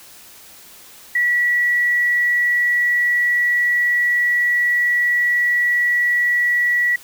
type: tone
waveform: sine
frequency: 1940 Hz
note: B6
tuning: 31 cents flat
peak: -14 dBFS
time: 1.15-6.96 s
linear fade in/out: 5 ms
effects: white hiss -43 dBFS RMS until 7.03 s